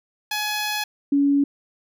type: tone pair in turn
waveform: 10% pulse / sine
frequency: 843 / 282.2 Hz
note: G#5 / C#4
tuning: +26 / +31 cents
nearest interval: octave + perfect fifth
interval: 1895 cents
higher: first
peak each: -15 dBFS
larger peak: neither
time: 0.31-0.84 / 1.12-1.44 s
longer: first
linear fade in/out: 5 ms
effects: none